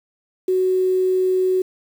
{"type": "tone with quantisation", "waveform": "sine", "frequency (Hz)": 371.8, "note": "F#4", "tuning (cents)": 8, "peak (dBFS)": -15, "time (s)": [0.48, 1.62], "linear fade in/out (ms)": 5, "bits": 7, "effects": []}